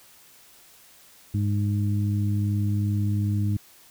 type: harmonic tone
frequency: 102.6 Hz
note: G#2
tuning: 21 cents flat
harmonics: 1 / 2 / 3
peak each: -22 / -29 / -34 dBFS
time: 1.34-3.57 s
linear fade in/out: 5 ms
effects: white hiss -53 dBFS RMS until 3.9 s